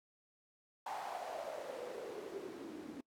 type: noise with band-pass filter sweep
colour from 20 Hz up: white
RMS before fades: -45 dBFS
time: 0.86-3.01 s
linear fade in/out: 5 ms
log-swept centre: 850 to 270 Hz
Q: 5.6
effects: noise-tail reverb RT60 0.1 s tail -23 dB re dry